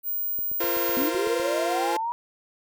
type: tone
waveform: sine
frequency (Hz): 15400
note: B9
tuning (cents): -45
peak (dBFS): -25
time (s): 0.03-1.11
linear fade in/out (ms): 50
type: click train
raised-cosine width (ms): 2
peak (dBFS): -30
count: 9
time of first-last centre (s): 0.39-1.399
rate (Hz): 7.93
type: chord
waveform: sawtooth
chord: F suspended fourth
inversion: none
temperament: equal with one note detuned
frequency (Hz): 343.6 / 466.2 / 523.3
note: F4 / Bb4 / C5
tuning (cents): -28 / 0 / 0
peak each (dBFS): -25 / -27 / -27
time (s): 0.6-1.97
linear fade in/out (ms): 5
type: linear sweep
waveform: sine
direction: up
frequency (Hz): 246.9 to 966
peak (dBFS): -25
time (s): 0.97-2.12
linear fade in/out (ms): 0
effects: none

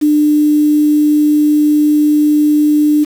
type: tone with quantisation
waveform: sine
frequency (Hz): 299.1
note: D4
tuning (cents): +32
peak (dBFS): -7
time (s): 0.01-3.05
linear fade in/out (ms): 20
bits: 5
effects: none

